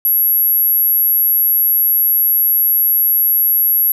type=tone; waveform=sine; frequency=11610 Hz; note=F#9; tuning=34 cents flat; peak=-10 dBFS; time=0.05-3.92 s; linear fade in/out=2 ms; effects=none